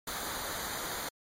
pink noise with comb filter, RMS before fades -37 dBFS, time 0.07-1.09 s, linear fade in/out 5 ms, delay 0.37 ms, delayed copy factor -0.7, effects MP3 64 kbps

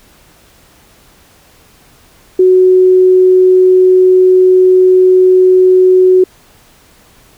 sine tone, 370 Hz, F#4, in tune, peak -3 dBFS, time 2.39-6.24 s, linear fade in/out 5 ms, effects pink hiss -45 dBFS RMS until 7.37 s

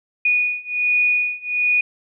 sine beating tone pair, 2463 / 2464.3 Hz, D#7 / D#7, -18 / -17 cents, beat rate 1.3 Hz, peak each -20 / -19 dBFS, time 0.25-1.81 s, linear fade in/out 5 ms, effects none

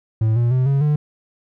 triangle tone with pitch steps, 110.4 / 119.01 / 128.29 / 138.29 / 149.08 Hz, A2 / A#2 / C3 / C#3 / D3, +6 / +36 / -34 / -4 / +26 cents, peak -12 dBFS, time 0.21-0.96 s, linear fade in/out 5 ms, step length 150 ms, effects none

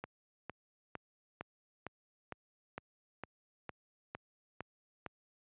click train, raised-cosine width 0.5 ms, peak -26 dBFS, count 12, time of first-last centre 0.04-5.063 s, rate 2.19 Hz, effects high-pass 80 Hz 12 dB/octave + resampled to 8000 Hz

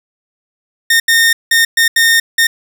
sawtooth tone bursts at uneven times, 1832 Hz, A#6, 31 cents flat, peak -4 dBFS, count 6, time 0.9-1 / 1.08-1.33 / 1.51-1.65 / 1.77-1.88 / 1.96-2.2 / 2.38-2.47 s, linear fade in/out 5 ms, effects none

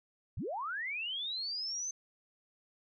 sine linear sweep, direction up, 54.7 to 6272 Hz, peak -35 dBFS, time 0.37-1.91 s, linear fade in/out 5 ms, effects none

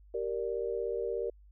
sine chord, G minor, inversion none, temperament equal with one note detuned, 389.3 / 466.2 / 587.3 Hz, G4 / Bb4 / D5, -12 / 0 / 0 cents, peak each -36 / -33 / -39 dBFS, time 0.14-1.3 s, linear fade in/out 5 ms, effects added 50 Hz sine -54 dBFS peak until 1.51 s

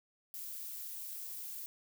violet noise, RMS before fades -44 dBFS, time 0.34-1.66 s, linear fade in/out 0 ms, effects none

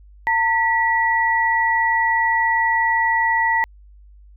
sine tone pair together, 906.2 / 1943 Hz, A#5 / B6, -49 / -29 cents, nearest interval octave + minor second, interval 1320 cents, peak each -18 dBFS, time 0.27-3.64 s, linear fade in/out 0 ms, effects added 50 Hz sine -43 dBFS peak until 4.36 s

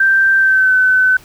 sine tone with pitch glide, 1568 to 1515.5 Hz, G6 to F#6, 0 to +41 cents, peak -8 dBFS, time 0-1.17 s, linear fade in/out 5 ms, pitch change -59 cents, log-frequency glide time 0.37-0.74 s, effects pink hiss -43 dBFS RMS until 1.24 s

